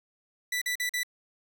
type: tone bursts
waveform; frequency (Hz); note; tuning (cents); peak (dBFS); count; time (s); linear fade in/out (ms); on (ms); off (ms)
sawtooth; 1975.5; B6; 0; -24; 4; 0.52-1.033; 5; 96; 43
effects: none